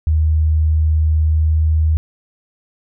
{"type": "tone with pitch glide", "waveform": "sine", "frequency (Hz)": [78.1, 78.6], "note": ["D#2", "D#2"], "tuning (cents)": [7, 18], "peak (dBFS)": -11, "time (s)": [0.07, 1.97], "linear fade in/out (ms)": 0, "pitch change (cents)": 11, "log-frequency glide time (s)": [1.25, 1.63], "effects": []}